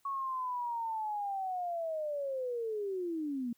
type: linear sweep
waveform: sine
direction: down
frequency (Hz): 1113 to 229.9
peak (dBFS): -33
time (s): 0.05-3.53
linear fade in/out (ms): 5
effects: white hiss -72 dBFS RMS until 3.57 s